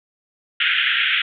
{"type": "band-pass noise", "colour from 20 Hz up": "white", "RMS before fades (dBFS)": -19, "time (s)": [0.6, 1.22], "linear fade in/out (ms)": 5, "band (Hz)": [1400, 3400], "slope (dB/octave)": 96, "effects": []}